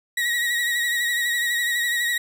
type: tone with vibrato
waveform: 35% pulse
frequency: 1908 Hz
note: A#6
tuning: 40 cents sharp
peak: -19 dBFS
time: 0.17-2.18 s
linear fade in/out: 5 ms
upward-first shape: triangle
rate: 12 Hz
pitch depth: 49 cents each way
effects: none